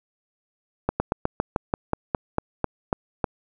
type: slowing click train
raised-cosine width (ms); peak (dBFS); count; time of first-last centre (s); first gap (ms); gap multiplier
1; -7; 13; 0.89-3.242; 110; 1.1
effects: none